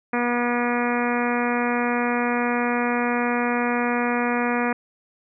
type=harmonic tone; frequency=241.5 Hz; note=B3; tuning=39 cents flat; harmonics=1 / 2 / 3 / 4 / 5 / 6 / 7 / 8 / 9 / 10; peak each=-24 / -27 / -29 / -30 / -31 / -32 / -32 / -33 / -34 / -34 dBFS; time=0.13-4.73 s; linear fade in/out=5 ms; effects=none